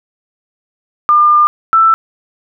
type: tone pair in turn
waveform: sine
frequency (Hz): 1202 / 1326.9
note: D6 / E6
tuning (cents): +40 / +11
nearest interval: major second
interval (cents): 171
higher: second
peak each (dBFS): -5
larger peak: neither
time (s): 1.09-1.47 / 1.73-1.94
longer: first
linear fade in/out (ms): 0
effects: none